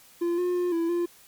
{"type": "tone with pitch steps", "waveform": "triangle", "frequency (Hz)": [344.1, 357.3, 355.4, 333.7, 346.8], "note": ["F4", "F4", "F4", "E4", "F4"], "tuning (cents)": [-26, 40, 30, 21, -12], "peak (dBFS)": -21, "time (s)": [0.21, 1.06], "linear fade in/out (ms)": 10, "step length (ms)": 170, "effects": ["white hiss -54 dBFS RMS until 1.27 s", "MP3 96 kbps"]}